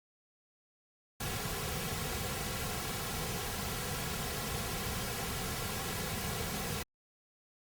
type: noise with comb filter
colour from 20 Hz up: pink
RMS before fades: -37 dBFS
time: 1.2-6.83 s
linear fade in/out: 5 ms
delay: 3.3 ms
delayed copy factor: -0.65
effects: Opus 48 kbps